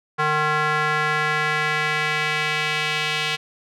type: tone with band-pass filter sweep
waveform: square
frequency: 152.7 Hz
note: D#3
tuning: 32 cents flat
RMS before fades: -22 dBFS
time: 0.18-3.37 s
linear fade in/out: 20 ms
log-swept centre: 1300 to 2900 Hz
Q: 1.9
effects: none